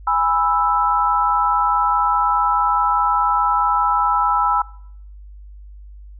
sine chord, E major, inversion first, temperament just, 824.1 / 988.9 / 1318.5 Hz, G#5 / B5 / E6, -14 / +2 / 0 cents, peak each -21 / -19 / -18 dBFS, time 0.07-4.62 s, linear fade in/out 5 ms, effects noise-tail reverb RT60 0.7 s tail -23 dB re dry + added 50 Hz sine -36 dBFS peak until 6.19 s

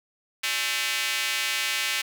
square tone with high-pass filter, 120 Hz, B2, 49 cents flat, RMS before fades -27 dBFS, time 0.43-2.02 s, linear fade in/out 10 ms, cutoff 2400 Hz, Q 1.6, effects none

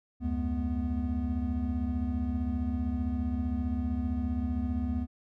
triangle tone cluster, 72.9 / 88.2 / 212.9 / 246.3 Hz, D2 / F2 / G#3 / B3, -12 / +18 / +43 / -5 cents, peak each -30 / -35 / -36 / -30 dBFS, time 0.2-5.07 s, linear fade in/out 50 ms, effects none

